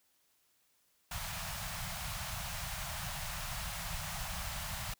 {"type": "band-stop noise", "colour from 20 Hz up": "pink", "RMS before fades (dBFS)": -40, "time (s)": [1.11, 4.94], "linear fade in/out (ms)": 5, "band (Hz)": [180, 630], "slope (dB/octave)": 48, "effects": ["white hiss -73 dBFS RMS until 4.99 s"]}